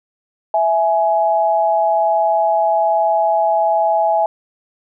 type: tone pair together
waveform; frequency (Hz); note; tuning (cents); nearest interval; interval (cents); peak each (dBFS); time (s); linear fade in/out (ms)
sine; 659.2 / 838; E5 / G#5; 0 / +15; major third; 415; -15; 0.54-4.26; 2
effects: none